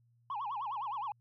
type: tone with vibrato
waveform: sine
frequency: 957 Hz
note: A#5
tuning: 45 cents sharp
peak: -33 dBFS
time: 0.3-1.12 s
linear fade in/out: 2 ms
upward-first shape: sine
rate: 9.7 Hz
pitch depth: 290 cents each way
effects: tanh soft clip ceiling -33 dBFS + added 118 Hz sine -66 dBFS peak until 1.2 s